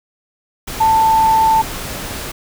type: tone in noise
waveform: sine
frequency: 887 Hz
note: A5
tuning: 14 cents sharp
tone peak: -9 dBFS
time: 0.8-1.62 s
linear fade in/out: 10 ms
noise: pink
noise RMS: -26 dBFS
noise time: 0.67-2.32 s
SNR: +14 dB
effects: none